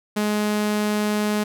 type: tone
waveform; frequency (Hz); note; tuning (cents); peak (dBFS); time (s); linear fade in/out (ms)
sawtooth; 210; G#3; +19; -16; 0.16-1.44; 10
effects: none